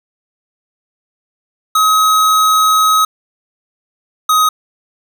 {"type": "tone pair in turn", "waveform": "square", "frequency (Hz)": [1271, 1257.9], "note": ["D#6", "D#6"], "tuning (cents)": [36, 19], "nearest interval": "unison", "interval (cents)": 17, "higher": "first", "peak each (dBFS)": -9, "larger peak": "neither", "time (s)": [[1.75, 3.05], [4.29, 4.49]], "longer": "first", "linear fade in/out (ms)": 5, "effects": []}